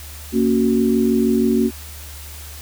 sine chord, F# major, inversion first, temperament just, 231.2 / 277.5 / 370 Hz, A#3 / C#4 / F#4, -14 / +2 / 0 cents, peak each -16 / -20 / -19 dBFS, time 0.32-1.71 s, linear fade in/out 50 ms, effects added 74 Hz sine -35 dBFS peak until 2.61 s + white hiss -38 dBFS RMS until 2.61 s

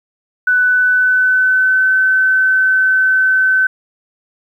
sine tone with pitch glide, 1493 to 1525.3 Hz, F#6 to G6, +15 to -48 cents, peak -9 dBFS, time 0.47-3.67 s, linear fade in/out 5 ms, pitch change +37 cents, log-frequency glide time 0.63-1.94 s, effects 8-bit

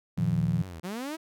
sawtooth tone with vibrato, 83.7 Hz, E2, 27 cents sharp, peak -35 dBFS, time 0.17-0.8 s, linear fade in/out 5 ms, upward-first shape triangle, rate 2.6 Hz, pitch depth 240 cents each way
sine chord, Bb suspended fourth, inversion none, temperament equal, 116.54 / 155.56 / 174.61 Hz, Bb2 / Eb3 / F3, 0 / 0 / 0 cents, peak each -29 / -28 / -27 dBFS, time 0.18-0.62 s, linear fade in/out 5 ms
sawtooth linear sweep, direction up, 167.3 to 329.6 Hz, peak -29 dBFS, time 0.83-1.17 s, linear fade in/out 20 ms
effects none

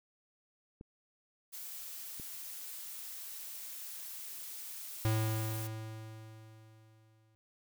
clicks, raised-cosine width 3 ms, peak -35 dBFS, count 2, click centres 0.811 / 2.198 s
blue noise, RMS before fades -45 dBFS, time 1.52-5.68 s, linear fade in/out 20 ms
square tone with exponential decay, 110 Hz, A2, in tune, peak -28 dBFS, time 5.05-7.35 s, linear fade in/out 0 ms, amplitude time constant 500 ms
effects none

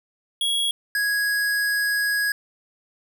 square tone pair in turn, 3322 / 1661 Hz, G#7 / G#6, 0 / 0 cents, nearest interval octave, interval 1200 cents, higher first, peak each -21 dBFS, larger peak neither, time 0.41-0.71 / 0.95-2.32 s, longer second, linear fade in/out 2 ms, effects none

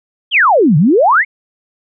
sine exponential two-way sweep, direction down then up, 3400 to 138.59 to 2282 Hz, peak -6 dBFS, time 0.31-1.25 s, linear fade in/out 50 ms, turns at 0.77 s, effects none

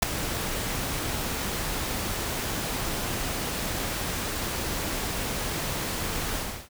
pink noise with ADSR envelope, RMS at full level -17 dBFS, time 0.02-6.69 s, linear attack 10 ms, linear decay 4 ms, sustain -13 dB, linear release 320 ms, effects none

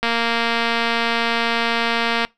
click train, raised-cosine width 0.3 ms, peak -4 dBFS, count 516, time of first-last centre 0.03-2.25 s, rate 232 Hz, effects noise-tail reverb RT60 0.2 s tail -24 dB re dry

